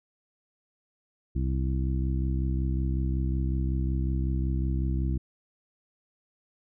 harmonic tone, 65.41 Hz, C2, in tune, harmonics 1 / 2 / 3 / 4 / 5, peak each -26 / -31 / -36 / -39 / -38 dBFS, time 1.35-5.18 s, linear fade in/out 10 ms, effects none

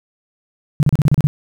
sine tone bursts, 146.83 Hz, D3, in tune, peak -8 dBFS, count 8, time 0.8-1.27 s, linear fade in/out 0 ms, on 29 ms, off 34 ms, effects 8-bit

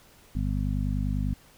harmonic tone, 50.1 Hz, G1, 38 cents sharp, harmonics 1 / 2 / 3 / 4 / 5, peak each -28 / -31 / -33 / -34 / -35 dBFS, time 0.35-1.34 s, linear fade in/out 5 ms, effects pink hiss -56 dBFS RMS until 1.57 s

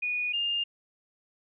sine tone pair in turn, 2462 / 2814 Hz, D#7 / F7, -19 / +12 cents, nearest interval major second, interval 231 cents, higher second, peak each -27 / -26 dBFS, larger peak second, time 0.02-0.33 / 0.33-0.64 s, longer neither, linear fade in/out 10 ms, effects none

